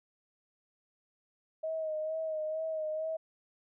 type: tone with vibrato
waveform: sine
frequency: 630 Hz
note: D#5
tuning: 21 cents sharp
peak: -32 dBFS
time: 1.63-3.17 s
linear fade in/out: 10 ms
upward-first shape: sine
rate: 2.2 Hz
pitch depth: 35 cents each way
effects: none